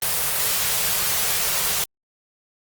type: band-stop noise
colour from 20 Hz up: white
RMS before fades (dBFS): -22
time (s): 0.02-1.84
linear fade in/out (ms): 2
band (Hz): 210 to 370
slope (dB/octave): 96
effects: Opus 24 kbps